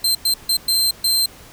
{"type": "tone bursts at uneven times", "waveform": "sawtooth", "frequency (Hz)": 4131, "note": "C8", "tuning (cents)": -23, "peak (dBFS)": -12, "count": 5, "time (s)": [[0.04, 0.15], [0.25, 0.34], [0.49, 0.57], [0.68, 0.91], [1.04, 1.26]], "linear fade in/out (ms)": 5, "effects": ["pink hiss -43 dBFS RMS until 1.52 s"]}